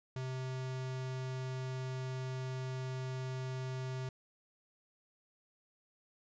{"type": "tone", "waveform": "square", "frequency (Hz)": 129.8, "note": "C3", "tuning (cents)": -13, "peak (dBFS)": -38, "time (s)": [0.16, 4.09], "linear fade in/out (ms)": 2, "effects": ["resampled to 16000 Hz"]}